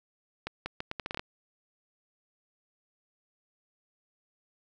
accelerating click train, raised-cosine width 0.3 ms, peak -18 dBFS, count 10, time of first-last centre 0.47-1.195 s, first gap 190 ms, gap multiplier 0.76, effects none

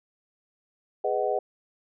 sine chord, G# minor seventh, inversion none, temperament just, 415.3 / 498.4 / 623 / 747.5 Hz, G#4 / B4 / D#5 / F#5, 0 / +16 / +2 / +17 cents, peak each -29 dBFS, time 1.04-1.39 s, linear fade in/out 5 ms, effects none

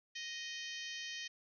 harmonic tone, 622.3 Hz, D#5, in tune, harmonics 3 / 4 / 5 / 6 / 7 / 8 / 9 / 10, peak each -47 / -50 / -47 / -53 / -52 / -55 / -52 / -55 dBFS, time 0.15-1.28 s, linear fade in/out 10 ms, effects none

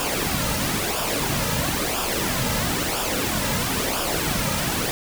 pink noise with flanger, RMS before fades -24 dBFS, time 0-4.91 s, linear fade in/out 0 ms, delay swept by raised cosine 0.48 to 2.78 ms, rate 1 Hz, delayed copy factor -0.6, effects none

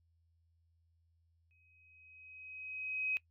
sine tone with exponential growth, 2531 Hz, D#7, 29 cents sharp, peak -30 dBFS, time 1.51-3.17 s, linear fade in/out 0 ms, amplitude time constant 360 ms, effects noise-tail reverb RT60 0.1 s tail -21 dB re dry + added 83 Hz sine -70 dBFS peak until 3.3 s

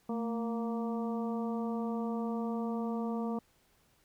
harmonic tone with a mistuned harmonic, 233.1 Hz, A#3, in tune, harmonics 1 / 2 / 3 / 4 / 5, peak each -33 / -39 / -43 / -45 / -47 dBFS, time 0.09-3.39 s, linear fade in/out 5 ms, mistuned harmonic 1, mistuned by -62 cents, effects pink hiss -69 dBFS RMS until 4.04 s

